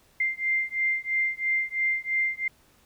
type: beating tone pair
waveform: sine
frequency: 2093 / 2096 Hz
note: C7 / C7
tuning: 0 / +2 cents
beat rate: 3 Hz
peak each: -27 / -27 dBFS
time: 0.2-2.48 s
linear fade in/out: 5 ms
effects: pink hiss -61 dBFS RMS until 2.85 s